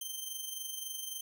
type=tone with amplitude modulation; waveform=10% pulse; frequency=3126 Hz; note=G7; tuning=6 cents flat; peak=-28 dBFS; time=0.01-1.21 s; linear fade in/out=5 ms; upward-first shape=sine; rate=23.6 Hz; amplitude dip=55%; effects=none